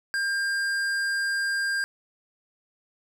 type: tone with tanh clipping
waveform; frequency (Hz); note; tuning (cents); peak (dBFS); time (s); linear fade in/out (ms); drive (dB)
triangle; 1600; G6; +35; -26; 0.14-1.84; 0; 18
effects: none